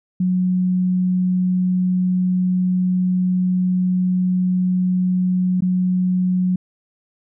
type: tone with dropouts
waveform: sine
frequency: 182.8 Hz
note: F#3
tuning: 21 cents flat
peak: -15 dBFS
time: 0.2-6.56 s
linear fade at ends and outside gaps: 5 ms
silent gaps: 5.607-5.621 s
effects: none